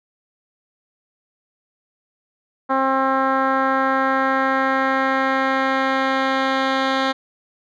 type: tone with low-pass filter sweep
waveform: 10% pulse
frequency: 266.5 Hz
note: C4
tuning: 32 cents sharp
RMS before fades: -19 dBFS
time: 2.69-7.13 s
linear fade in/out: 20 ms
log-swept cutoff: 1200 to 3300 Hz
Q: 1.7
effects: none